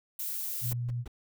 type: noise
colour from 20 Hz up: violet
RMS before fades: -35 dBFS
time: 0.19-0.73 s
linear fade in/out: 5 ms
type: tone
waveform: sine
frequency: 120.6 Hz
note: B2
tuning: 41 cents flat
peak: -30 dBFS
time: 0.61-1.05 s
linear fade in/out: 50 ms
type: noise bursts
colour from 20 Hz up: brown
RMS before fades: -40 dBFS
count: 3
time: 0.71-1.079 s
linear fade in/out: 5 ms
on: 23 ms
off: 150 ms
effects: none